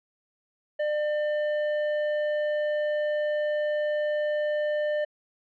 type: tone with hard clipping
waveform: sine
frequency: 600 Hz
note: D5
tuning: 37 cents sharp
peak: -26 dBFS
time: 0.79-5.05 s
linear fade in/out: 10 ms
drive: 9 dB
effects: low-pass 3000 Hz 12 dB/octave